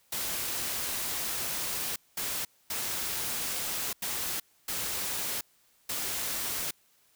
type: noise bursts at uneven times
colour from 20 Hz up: white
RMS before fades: -33 dBFS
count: 6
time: 0.12-1.96 / 2.17-2.45 / 2.7-3.93 / 4.02-4.4 / 4.68-5.41 / 5.89-6.71 s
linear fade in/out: 5 ms
effects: white hiss -66 dBFS RMS until 7.15 s